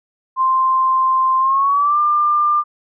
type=tone with pitch glide; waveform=sine; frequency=1046.5 to 1195.2 Hz; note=C6 to D6; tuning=0 to +30 cents; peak=-12 dBFS; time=0.36-2.64 s; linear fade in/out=50 ms; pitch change=+230 cents; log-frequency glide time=1.39-1.99 s; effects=none